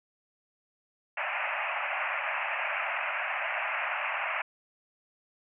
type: band-pass noise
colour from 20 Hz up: white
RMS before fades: -32 dBFS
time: 1.17-4.42 s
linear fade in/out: 5 ms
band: 580 to 2700 Hz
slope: 96 dB/octave
effects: none